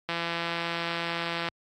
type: click train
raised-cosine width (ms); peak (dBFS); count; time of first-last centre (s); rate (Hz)
0.3; -14; 237; 0.09-1.486; 169
effects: high-pass 80 Hz 12 dB/octave + AAC 64 kbps